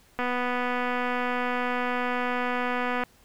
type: click train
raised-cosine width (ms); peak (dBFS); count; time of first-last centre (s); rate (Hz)
0.5; -14; 704; 0.19-3.036; 247
effects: pink hiss -59 dBFS RMS until 3.24 s